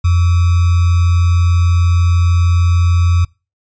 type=tone with sample-and-hold; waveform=sine; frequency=86.8 Hz; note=F2; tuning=10 cents flat; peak=-8 dBFS; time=0.04-3.25 s; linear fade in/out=10 ms; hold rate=1225 Hz; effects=noise-tail reverb RT60 0.3 s tail -26 dB re dry + resampled to 16000 Hz